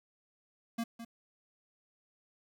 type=tone with echo; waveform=square; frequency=231.1 Hz; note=A#3; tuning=15 cents flat; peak=-33 dBFS; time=0.78-0.84 s; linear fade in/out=10 ms; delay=210 ms; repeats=1; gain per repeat=-10 dB; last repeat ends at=1.05 s; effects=10-bit